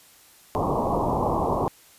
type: low-pass noise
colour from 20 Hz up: white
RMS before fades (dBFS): -24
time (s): 0.55-1.68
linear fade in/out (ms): 0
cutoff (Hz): 1100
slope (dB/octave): 96
effects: white hiss -53 dBFS RMS until 1.98 s + resampled to 32000 Hz